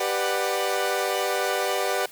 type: chord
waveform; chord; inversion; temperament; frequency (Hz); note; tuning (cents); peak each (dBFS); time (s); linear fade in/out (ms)
sawtooth; G major seventh; none; equal with one note detuned; 392 / 493.9 / 593.1 / 740; G4 / B4 / D5 / F#5; 0 / 0 / +17 / 0; -25; 0-2.06; 5
effects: white hiss -47 dBFS RMS until 2.11 s + high-pass 60 Hz 12 dB/octave